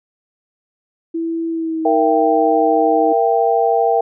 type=tone with pitch glide; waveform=sine; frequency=330 to 315.6 Hz; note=E4 to D#4; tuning=+2 to +25 cents; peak=-18 dBFS; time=1.14-3.13 s; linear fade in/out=10 ms; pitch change=-77 cents; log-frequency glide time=1.49-1.95 s
type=chord; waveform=sine; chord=E diminished; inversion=second; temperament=equal with one note detuned; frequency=466.2 / 671.2 / 784 Hz; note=Bb4 / E5 / G5; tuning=0 / +31 / 0 cents; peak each=-16 / -17 / -16 dBFS; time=1.85-4.01 s; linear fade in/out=5 ms
effects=none